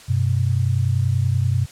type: tone pair together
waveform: sine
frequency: 95.7 / 126.12 Hz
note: G2 / B2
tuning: -41 / +37 cents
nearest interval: perfect fourth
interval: 478 cents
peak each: -19 dBFS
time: 0.08-1.66 s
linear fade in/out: 20 ms
effects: white hiss -44 dBFS RMS until 1.71 s + low-pass 9000 Hz 12 dB/octave